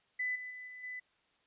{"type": "tone with level steps", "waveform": "sine", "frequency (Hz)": 2000, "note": "B6", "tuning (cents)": 21, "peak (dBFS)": [-32, -41, -44, -46, -40], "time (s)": [0.19, 1], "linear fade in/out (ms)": 10, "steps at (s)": [0.35, 0.5, 0.67, 0.83], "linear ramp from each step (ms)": 10, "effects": ["white hiss -72 dBFS RMS until 1.46 s", "resampled to 8000 Hz"]}